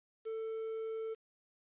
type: tone with quantisation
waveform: triangle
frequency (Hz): 444.8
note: A4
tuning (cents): +19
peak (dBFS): -35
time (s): 0.25-1.15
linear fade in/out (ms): 20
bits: 10
effects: resampled to 8000 Hz